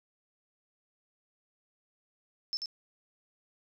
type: tone with echo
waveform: sine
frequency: 5274 Hz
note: E8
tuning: in tune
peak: -30 dBFS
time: 2.53-2.57 s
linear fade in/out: 0 ms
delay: 88 ms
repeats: 1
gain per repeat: -4 dB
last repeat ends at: 2.658 s
effects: none